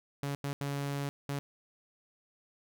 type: tone bursts at uneven times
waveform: sawtooth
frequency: 141.2 Hz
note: C#3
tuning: 32 cents sharp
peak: -29 dBFS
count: 4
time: 0.23-0.35 / 0.44-0.53 / 0.61-1.09 / 1.29-1.39 s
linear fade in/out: 0 ms
effects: none

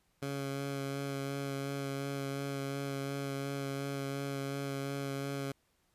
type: tone with vibrato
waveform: 15% pulse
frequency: 138.59 Hz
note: C#3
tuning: in tune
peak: -29 dBFS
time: 0.22-5.52 s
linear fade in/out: 5 ms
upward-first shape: sine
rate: 2.8 Hz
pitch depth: 14 cents each way
effects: pink hiss -74 dBFS RMS until 5.94 s + resampled to 32000 Hz

